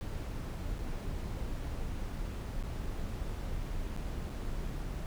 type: noise with dropouts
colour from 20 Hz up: brown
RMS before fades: -37 dBFS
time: 0.01-5.06 s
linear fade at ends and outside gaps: 0 ms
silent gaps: 0.785-0.791 / 2.626-2.636 / 3.964-3.974 / 4.296-4.301 s
effects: none

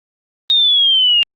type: exponential sweep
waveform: sine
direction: down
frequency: 3729 to 2794 Hz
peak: -9 dBFS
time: 0.5-1.23 s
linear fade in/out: 0 ms
effects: Opus 24 kbps

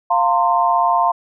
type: chord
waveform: sine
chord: F suspended fourth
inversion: none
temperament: equal with one note detuned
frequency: 698.5 / 910.5 / 1046.5 Hz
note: F5 / Bb5 / C6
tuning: 0 / -41 / 0 cents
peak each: -17 dBFS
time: 0.1-1.12 s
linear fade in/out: 10 ms
effects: none

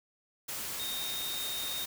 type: tone in noise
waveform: sine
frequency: 3700 Hz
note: A#7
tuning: 14 cents flat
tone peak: -36 dBFS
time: 0.79-1.85 s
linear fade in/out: 10 ms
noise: white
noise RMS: -38 dBFS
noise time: 0.48-1.86 s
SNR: -1 dB
effects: none

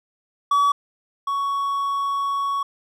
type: tone pair in turn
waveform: triangle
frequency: 1139 / 1116.2 Hz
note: C#6 / C#6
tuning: +47 / +12 cents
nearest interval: unison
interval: 35 cents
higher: first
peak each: -13 / -19 dBFS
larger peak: first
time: 0.51-0.72 / 1.27-2.63 s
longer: second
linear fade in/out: 5 ms
effects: none

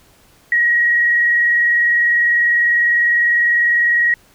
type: tone with vibrato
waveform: sine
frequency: 1900 Hz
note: A#6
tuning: 33 cents sharp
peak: -11 dBFS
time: 0.52-4.14 s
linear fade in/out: 2 ms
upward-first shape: square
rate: 20 Hz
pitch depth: 16 cents each way
effects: pink hiss -51 dBFS RMS until 4.34 s

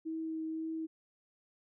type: tone with vibrato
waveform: sine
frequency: 320.2 Hz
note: D#4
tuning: 50 cents sharp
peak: -35 dBFS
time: 0.05-0.87 s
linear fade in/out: 20 ms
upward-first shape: triangle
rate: 1.9 Hz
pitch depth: 12 cents each way
effects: none

